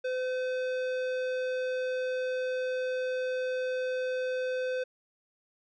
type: tone with tanh clipping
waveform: sine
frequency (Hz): 510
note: C5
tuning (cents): -44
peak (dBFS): -31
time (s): 0.04-4.84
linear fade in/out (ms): 10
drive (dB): 15
effects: none